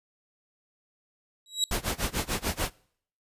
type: tone with exponential growth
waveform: 30% pulse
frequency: 3872 Hz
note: B7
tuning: 35 cents flat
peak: -17 dBFS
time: 1.46-1.64 s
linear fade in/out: 1 ms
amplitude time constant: 39 ms
type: noise with tremolo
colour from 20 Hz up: pink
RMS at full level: -27 dBFS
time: 1.71-2.7 s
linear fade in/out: 2 ms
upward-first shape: sine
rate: 6.8 Hz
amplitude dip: 95%
effects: noise-tail reverb RT60 0.6 s tail -24 dB re dry + resampled to 32000 Hz